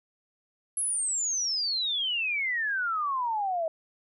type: exponential sweep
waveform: sine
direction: down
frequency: 11030 to 631 Hz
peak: -26 dBFS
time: 0.77-3.68 s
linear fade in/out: 2 ms
effects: none